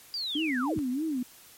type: linear sweep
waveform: sine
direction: down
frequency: 4852 to 33.14 Hz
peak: -30 dBFS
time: 0.14-0.79 s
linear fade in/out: 0 ms
type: tone with vibrato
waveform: sine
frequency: 282.5 Hz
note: C#4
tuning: 33 cents sharp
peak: -27 dBFS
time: 0.35-1.23 s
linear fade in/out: 5 ms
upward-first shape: sine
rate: 3.2 Hz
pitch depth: 230 cents each way
effects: white hiss -53 dBFS RMS until 1.57 s + MP3 64 kbps